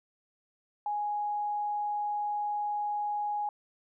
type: tone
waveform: sine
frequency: 830.6 Hz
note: G#5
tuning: in tune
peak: -29 dBFS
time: 0.86-3.49 s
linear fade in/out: 2 ms
effects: none